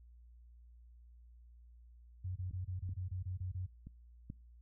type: tone bursts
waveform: sine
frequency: 91.8 Hz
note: F#2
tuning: 13 cents flat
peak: -37 dBFS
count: 10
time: 2.24-3.665 s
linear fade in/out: 10 ms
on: 120 ms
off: 25 ms
type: clicks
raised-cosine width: 5 ms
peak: -41 / -36 / -37 / -31 dBFS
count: 4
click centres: 2.51 / 2.892 / 3.87 / 4.301 s
effects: noise-tail reverb RT60 0.4 s tail -26 dB re dry + added 59 Hz sine -56 dBFS peak until 4.61 s